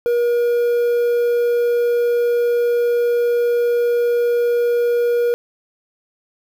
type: tone with quantisation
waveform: triangle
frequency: 477.5 Hz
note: A#4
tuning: 42 cents sharp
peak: -12 dBFS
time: 0.06-5.34 s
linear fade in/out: 0 ms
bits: 7
effects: none